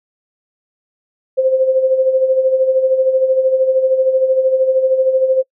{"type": "tone with tremolo", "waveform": "sine", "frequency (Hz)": 523.3, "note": "C5", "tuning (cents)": 0, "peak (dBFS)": -8, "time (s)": [1.37, 5.43], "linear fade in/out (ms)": 20, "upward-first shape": "sine", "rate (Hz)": 13, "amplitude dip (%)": 60, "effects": ["noise-tail reverb RT60 0.1 s tail -24 dB re dry"]}